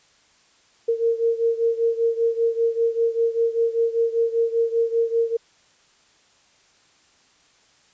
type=beating tone pair; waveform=sine; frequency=459.2 / 464.3 Hz; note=A#4 / A#4; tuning=-26 / -7 cents; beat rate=5.1 Hz; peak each=-20 / -23 dBFS; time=0.88-5.37 s; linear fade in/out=10 ms; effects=white hiss -58 dBFS RMS until 7.93 s + resampled to 16000 Hz